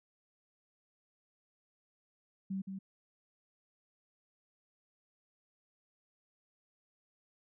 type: tone with echo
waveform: sine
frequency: 192.6 Hz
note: G3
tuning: 30 cents flat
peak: -34 dBFS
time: 2.5-2.62 s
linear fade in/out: 10 ms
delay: 170 ms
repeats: 1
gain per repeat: -5 dB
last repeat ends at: 2.79 s
effects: none